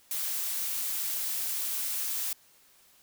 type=noise; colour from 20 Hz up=blue; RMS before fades=-32 dBFS; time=0.11-2.33 s; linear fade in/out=2 ms; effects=white hiss -61 dBFS RMS until 3.02 s